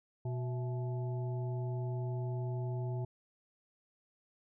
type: harmonic tone with a mistuned harmonic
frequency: 123.47 Hz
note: B2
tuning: in tune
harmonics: 1 / 3 / 5 / 7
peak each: -34 / -44 / -48 / -51 dBFS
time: 0.25-3.05 s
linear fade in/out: 5 ms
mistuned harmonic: 5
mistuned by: +110 cents
effects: none